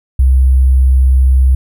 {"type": "tone with sample-and-hold", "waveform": "sine", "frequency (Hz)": 65.1, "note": "C2", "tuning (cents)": -8, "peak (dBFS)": -5, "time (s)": [0.19, 1.55], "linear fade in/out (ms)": 5, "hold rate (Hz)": 11025, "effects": []}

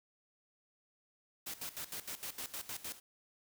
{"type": "noise with tremolo", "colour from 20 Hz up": "white", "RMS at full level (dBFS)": -42, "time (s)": [1.46, 3], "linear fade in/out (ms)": 10, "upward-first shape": "square", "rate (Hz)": 6.5, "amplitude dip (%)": 80, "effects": []}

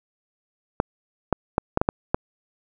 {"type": "clicks", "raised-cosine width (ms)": 1, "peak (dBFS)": -4, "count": 7, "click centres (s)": [0.801, 1.327, 1.581, 1.774, 1.815, 1.889, 2.145], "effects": []}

